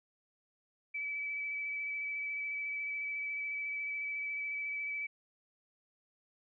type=tone with vibrato; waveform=sine; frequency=2299 Hz; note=D7; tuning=37 cents flat; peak=-35 dBFS; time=0.94-5.07 s; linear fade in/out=10 ms; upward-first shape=square; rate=14 Hz; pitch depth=11 cents each way; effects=none